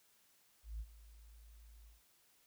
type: tone with ADSR envelope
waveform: sine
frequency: 54.7 Hz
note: A1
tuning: 9 cents flat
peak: -38 dBFS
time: 0.63-2.02 s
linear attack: 170 ms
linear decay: 51 ms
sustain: -18 dB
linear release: 150 ms
effects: tanh soft clip ceiling -37 dBFS + white hiss -71 dBFS RMS until 2.46 s